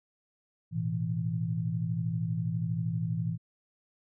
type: chord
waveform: sine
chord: A suspended second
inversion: none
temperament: equal with one note detuned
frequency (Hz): 111.02 / 123.47 / 164.81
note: A2 / B2 / E3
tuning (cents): +16 / 0 / 0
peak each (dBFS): -33 / -35 / -31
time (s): 0.71-3.38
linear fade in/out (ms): 50
effects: none